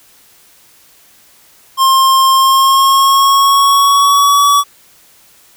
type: tone with pitch glide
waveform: square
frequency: 1063 to 1139.3 Hz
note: C6 to C#6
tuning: +27 to +47 cents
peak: -7 dBFS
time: 1.77-4.64 s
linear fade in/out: 50 ms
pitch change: +120 cents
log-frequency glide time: 2.33-4.47 s
effects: white hiss -46 dBFS RMS until 5.56 s